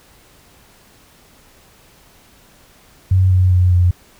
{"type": "tone with pitch steps", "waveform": "sine", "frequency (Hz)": [93.5, 91.95, 90.42, 88.92], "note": ["F#2", "F#2", "F#2", "F2"], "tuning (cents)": [19, -10, -39, 32], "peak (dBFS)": -9, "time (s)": [3.11, 3.91], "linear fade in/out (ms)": 5, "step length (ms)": 200, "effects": ["pink hiss -49 dBFS RMS until 4.19 s"]}